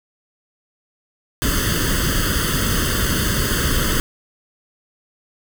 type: noise with comb filter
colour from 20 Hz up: pink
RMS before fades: -19 dBFS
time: 1.42-4 s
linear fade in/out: 0 ms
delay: 0.63 ms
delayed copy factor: +1
effects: none